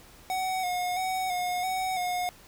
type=tone with vibrato; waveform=square; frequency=735 Hz; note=F#5; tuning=12 cents flat; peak=-28 dBFS; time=0.3-2.29 s; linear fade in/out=0 ms; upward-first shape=square; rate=1.5 Hz; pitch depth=34 cents each way; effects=pink hiss -53 dBFS RMS until 2.47 s